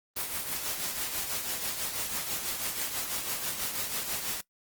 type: noise with tremolo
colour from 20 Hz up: white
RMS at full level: -31 dBFS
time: 0.16-4.41 s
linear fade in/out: 5 ms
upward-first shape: triangle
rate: 6.1 Hz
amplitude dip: 55%
effects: noise-tail reverb RT60 0.1 s tail -20 dB re dry + Opus 24 kbps